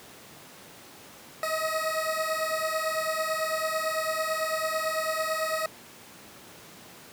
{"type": "beating tone pair", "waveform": "20% pulse", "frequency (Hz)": [630, 639], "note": ["D#5", "D#5"], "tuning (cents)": [21, 46], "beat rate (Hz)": 9, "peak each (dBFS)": -25, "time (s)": [1.43, 5.66], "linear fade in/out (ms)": 2, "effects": ["pink hiss -48 dBFS RMS until 7.12 s", "high-pass 150 Hz 12 dB/octave"]}